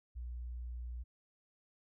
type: tone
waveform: sine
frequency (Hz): 60.3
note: B1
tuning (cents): -41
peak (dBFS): -40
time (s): 0.15-1.04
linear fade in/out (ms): 20
effects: none